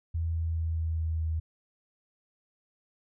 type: tone with pitch steps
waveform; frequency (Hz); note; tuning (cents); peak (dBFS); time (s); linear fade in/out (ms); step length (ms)
sine; 82.41 / 81.94 / 81.46 / 80.99 / 80.53 / 80.06; E2 / E2 / E2 / E2 / E2 / D#2; 0 / -10 / -20 / -30 / -40 / +50; -27; 0.14-1.4; 10; 210
effects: none